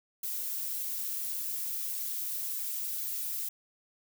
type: noise with flanger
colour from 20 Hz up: violet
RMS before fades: -35 dBFS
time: 0.23-3.49 s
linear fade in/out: 5 ms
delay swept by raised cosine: 1.6 to 4.4 ms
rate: 1.8 Hz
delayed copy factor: -0.6
effects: none